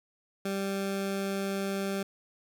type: tone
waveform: 20% pulse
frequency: 196 Hz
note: G3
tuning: in tune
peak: -25 dBFS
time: 0.45-2.03 s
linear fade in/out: 5 ms
effects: none